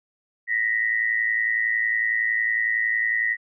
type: tone pair together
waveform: sine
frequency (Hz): 1864.7 / 1975.6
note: A#6 / B6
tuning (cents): 0 / 0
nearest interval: minor second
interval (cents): 100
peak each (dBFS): -23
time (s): 0.47-3.37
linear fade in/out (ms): 50
effects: none